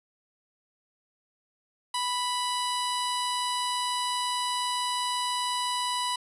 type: tone with notch filter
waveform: 15% pulse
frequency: 987.8 Hz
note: B5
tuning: in tune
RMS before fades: -29 dBFS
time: 1.94-6.16 s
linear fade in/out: 5 ms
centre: 2200 Hz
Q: 1.4
effects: resampled to 24000 Hz